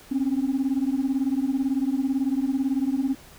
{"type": "beating tone pair", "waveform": "sine", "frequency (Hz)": [260, 278], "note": ["C4", "C#4"], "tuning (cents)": [-11, 5], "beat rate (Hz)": 18, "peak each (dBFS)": -23, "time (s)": [0.11, 3.15], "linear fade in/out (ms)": 10, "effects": ["tanh soft clip ceiling -17 dBFS", "pink hiss -49 dBFS RMS until 3.38 s"]}